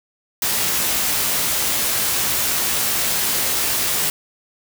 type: noise with comb filter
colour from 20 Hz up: white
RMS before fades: -20 dBFS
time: 0.42-4.1 s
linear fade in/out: 2 ms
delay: 17 ms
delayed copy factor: +0.5
effects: none